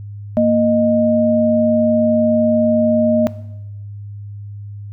sine tone pair together, 231.5 / 618 Hz, A#3 / D#5, -12 / -12 cents, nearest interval octave + perfect fourth, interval 1700 cents, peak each -13 dBFS, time 0.37-3.27 s, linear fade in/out 0 ms, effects noise-tail reverb RT60 0.9 s tail -18 dB re dry + added 102 Hz sine -28 dBFS peak until 4.92 s

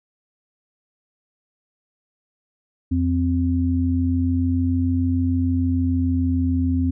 sine tone pair together, 86.76 / 260 Hz, F2 / C4, -11 / -11 cents, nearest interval octave + perfect fifth, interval 1900 cents, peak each -20 dBFS, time 2.91-6.91 s, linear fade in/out 10 ms, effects none

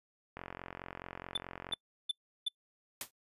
click train, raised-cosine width 0.5 ms, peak -27 dBFS, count 62, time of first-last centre 0.37-1.735 s, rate 44.7 Hz
triangle tone bursts, 3520 Hz, A7, in tune, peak -28 dBFS, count 4, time 1.35-2.484 s, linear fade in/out 5 ms, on 21 ms, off 350 ms
white noise with exponential decay, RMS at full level -34 dBFS, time 3.01-3.11 s, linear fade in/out 2 ms, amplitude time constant 20 ms
effects noise-tail reverb RT60 0.1 s tail -26 dB re dry + resampled to 32000 Hz

